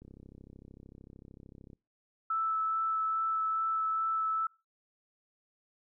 click train, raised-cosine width 3 ms, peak -38 dBFS, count 58, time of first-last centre 0.02-1.732 s, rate 33.3 Hz
sine tone with vibrato, 1314 Hz, E6, 6 cents flat, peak -28 dBFS, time 2.3-4.47 s, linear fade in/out 5 ms, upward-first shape sine, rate 2.4 Hz, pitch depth 8 cents each way
effects noise-tail reverb RT60 0.3 s tail -25 dB re dry

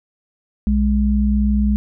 sine tone pair together, 61.74 / 207.7 Hz, B1 / G#3, 0 / 0 cents, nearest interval octave + major sixth, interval 2100 cents, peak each -16 dBFS, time 0.67-1.76 s, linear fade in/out 0 ms, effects none

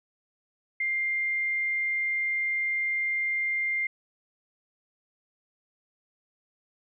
sine tone, 2100 Hz, C7, 6 cents sharp, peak -25 dBFS, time 0.8-3.87 s, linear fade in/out 5 ms, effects none

